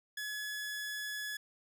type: tone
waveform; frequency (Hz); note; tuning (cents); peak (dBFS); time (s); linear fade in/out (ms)
sawtooth; 1699; G#6; +39; -34; 0.17-1.37; 5
effects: none